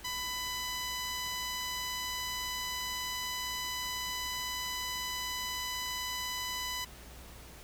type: tone with low-pass filter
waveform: 10% pulse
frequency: 998 Hz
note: B5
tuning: 18 cents sharp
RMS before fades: -37 dBFS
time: 0.04-6.85 s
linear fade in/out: 10 ms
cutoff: 12000 Hz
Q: 1.7
effects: added 60 Hz sine -52 dBFS peak until 7.63 s + pink hiss -52 dBFS RMS until 7.63 s